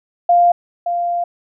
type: tone pair in turn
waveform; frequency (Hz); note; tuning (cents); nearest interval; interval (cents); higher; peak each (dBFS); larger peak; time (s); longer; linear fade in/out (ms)
sine; 698.5 / 695.8; F5 / F5; 0 / -7; unison; 7; first; -8 / -16; first; 0.29-0.52 / 0.86-1.24; second; 5
effects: none